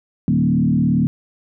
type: tone with frequency modulation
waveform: sine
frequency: 196 Hz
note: G3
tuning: in tune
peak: -13 dBFS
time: 0.28-1.07 s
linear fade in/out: 0 ms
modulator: 37.7 Hz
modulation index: 1.7
effects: none